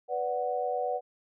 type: chord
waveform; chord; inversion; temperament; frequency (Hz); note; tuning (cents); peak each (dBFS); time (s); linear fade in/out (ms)
sine; B minor; none; equal with one note detuned; 493.9 / 582.6 / 740; B4 / D5 / F#5; 0 / -14 / 0; -32 / -34 / -31; 0.08-1.01; 50
effects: none